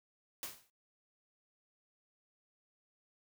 white noise with exponential decay, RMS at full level -39 dBFS, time 0.43-0.7 s, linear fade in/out 1 ms, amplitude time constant 58 ms, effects noise-tail reverb RT60 0.1 s tail -19 dB re dry

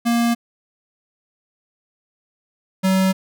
square tone pair in turn, 234.9 / 189.49 Hz, A#3 / F#3, +13 / +42 cents, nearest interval major third, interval 371 cents, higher first, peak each -16 / -15 dBFS, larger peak second, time 0.05-0.35 / 2.83-3.13 s, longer neither, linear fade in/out 20 ms, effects none

